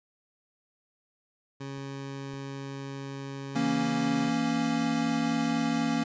20% pulse tone, 137.5 Hz, C#3, 14 cents flat, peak -31 dBFS, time 1.6-4.3 s, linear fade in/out 10 ms
clicks, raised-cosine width 3 ms, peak -43 / -38 dBFS, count 2, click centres 1.781 / 2.338 s
square chord, A# diminished, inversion second, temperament equal, 164.81 / 233.1 / 277.2 Hz, E3 / A#3 / C#4, 0 / 0 / 0 cents, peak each -35 / -29 / -30 dBFS, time 3.55-6.04 s, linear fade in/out 10 ms
effects resampled to 16000 Hz

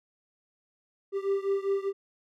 triangle beating tone pair, 392 / 397 Hz, G4 / G4, 0 / +22 cents, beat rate 5 Hz, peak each -26 / -28 dBFS, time 1.12-1.93 s, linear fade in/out 50 ms, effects none

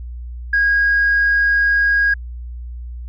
sine tone, 1639 Hz, G#6, 23 cents flat, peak -11 dBFS, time 0.53-2.14 s, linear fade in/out 5 ms, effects tanh soft clip ceiling -8 dBFS + added 60 Hz sine -27 dBFS peak until 3.08 s

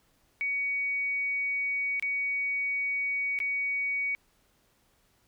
sine tone with dropouts, 2250 Hz, C#7, 25 cents sharp, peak -27 dBFS, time 0.41-4.15 s, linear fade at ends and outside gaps 0 ms, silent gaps 1.997-2.025 / 3.389-3.402 s, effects pink hiss -68 dBFS RMS until 5.27 s

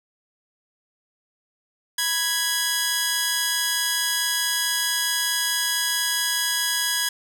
10% pulse tone pair together, 987.8 / 1661.2 Hz, B5 / G#6, 0 / 0 cents, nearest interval major sixth, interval 900 cents, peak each -22 / -13 dBFS, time 1.98-7.09 s, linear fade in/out 5 ms, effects none

